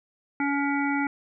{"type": "harmonic tone", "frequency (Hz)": 282.4, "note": "C#4", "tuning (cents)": 32, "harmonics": [1, 3, 5, 7, 8], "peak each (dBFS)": [-25, -30, -32, -33, -34], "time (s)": [0.4, 1.07], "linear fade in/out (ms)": 2, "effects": []}